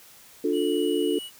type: chord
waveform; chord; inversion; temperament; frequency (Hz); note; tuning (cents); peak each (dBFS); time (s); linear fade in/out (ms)
sine; D minor; none; equal with one note detuned; 293.7 / 354.9 / 440; D4 / F4 / A4; 0 / +28 / 0; -26; 0.44-1.19; 5
type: tone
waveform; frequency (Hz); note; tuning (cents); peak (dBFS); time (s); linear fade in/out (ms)
square; 2932; F#7; -16; -36; 0.52-1.31; 50
effects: white hiss -51 dBFS RMS until 1.39 s